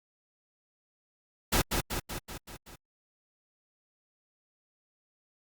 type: noise with echo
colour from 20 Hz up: pink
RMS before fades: -25 dBFS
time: 1.52-1.62 s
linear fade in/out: 10 ms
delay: 190 ms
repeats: 6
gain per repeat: -4 dB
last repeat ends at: 2.76 s
effects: Opus 48 kbps